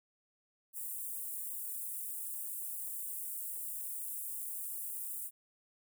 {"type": "high-pass noise", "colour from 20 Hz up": "white", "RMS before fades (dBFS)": -41, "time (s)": [0.73, 5.31], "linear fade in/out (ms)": 50, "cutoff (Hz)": 8300, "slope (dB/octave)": 48, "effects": []}